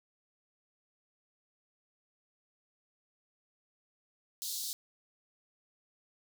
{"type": "high-pass noise", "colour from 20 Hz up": "pink", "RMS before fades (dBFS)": -38, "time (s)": [4.42, 4.73], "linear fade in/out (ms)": 0, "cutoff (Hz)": 3700, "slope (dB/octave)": 48, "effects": []}